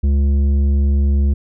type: tone with tanh clipping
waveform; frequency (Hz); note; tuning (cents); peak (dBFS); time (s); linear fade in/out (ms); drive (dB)
sine; 70.2; C#2; +22; -13; 0.03-1.34; 10; 9
effects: none